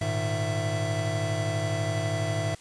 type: tone cluster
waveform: square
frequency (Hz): 104.2 / 116.4 / 153 / 663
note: G#2 / A#2 / D#3 / E5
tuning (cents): +6 / -2 / -29 / +10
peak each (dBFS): -30 / -35 / -34 / -32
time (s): 0.01-2.55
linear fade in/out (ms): 5
effects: white hiss -52 dBFS RMS until 2.6 s + resampled to 22050 Hz